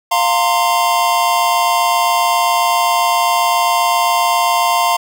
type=chord; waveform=square; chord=F suspended fourth; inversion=none; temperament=equal with one note detuned; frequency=698.5 / 919 / 1046.5 Hz; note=F5 / Bb5 / C6; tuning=0 / -25 / 0 cents; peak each=-17 dBFS; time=0.11-4.97 s; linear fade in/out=10 ms; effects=none